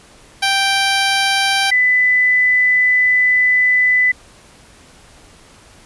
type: tone pair in turn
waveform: 10% pulse / sine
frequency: 784 / 1999.1 Hz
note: G5 / B6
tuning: 0 / +21 cents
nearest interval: octave + major third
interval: 1621 cents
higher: second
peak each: -5 / -10 dBFS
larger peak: first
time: 0.42-1.71 / 1.71-4.12 s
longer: second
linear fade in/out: 10 ms
effects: pink hiss -45 dBFS RMS until 5.85 s + resampled to 24000 Hz